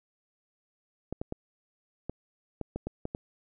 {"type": "clicks", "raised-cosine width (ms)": 2, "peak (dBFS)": -20, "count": 9, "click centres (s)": [1.126, 1.215, 1.324, 2.096, 2.613, 2.76, 2.87, 3.054, 3.149], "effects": []}